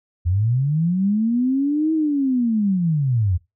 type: linear two-way sweep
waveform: sine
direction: up then down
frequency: 82.41 to 321.7 to 82.41 Hz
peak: -16 dBFS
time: 0.25-3.38 s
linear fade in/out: 20 ms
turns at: 1.93 s
effects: noise-tail reverb RT60 0.2 s tail -19 dB re dry